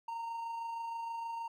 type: tone with amplitude modulation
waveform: triangle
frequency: 922 Hz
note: A#5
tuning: 19 cents flat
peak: -34 dBFS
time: 0.08-1.48 s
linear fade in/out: 5 ms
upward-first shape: sine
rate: 26.4 Hz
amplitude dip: 30%
effects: none